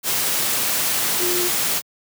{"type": "tone in noise", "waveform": "sine", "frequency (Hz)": 355.6, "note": "F4", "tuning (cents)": 31, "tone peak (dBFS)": -23, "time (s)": [1.18, 1.51], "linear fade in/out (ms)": 50, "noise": "white", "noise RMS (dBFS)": -21, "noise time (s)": [0.03, 1.82], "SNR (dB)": -5, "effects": ["high-pass 100 Hz 12 dB/octave"]}